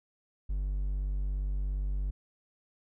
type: tone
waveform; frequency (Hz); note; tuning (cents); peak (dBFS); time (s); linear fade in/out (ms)
triangle; 48.62; G1; -13; -27; 0.49-2.11; 10
effects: none